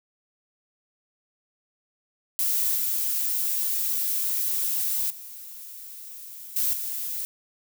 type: noise with level steps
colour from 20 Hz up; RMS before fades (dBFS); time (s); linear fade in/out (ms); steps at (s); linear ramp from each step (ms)
violet; -24 / -26 / -41 / -24 / -31; 2.39-7.25; 0; 2.76 / 5.1 / 6.56 / 6.73; 5
effects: none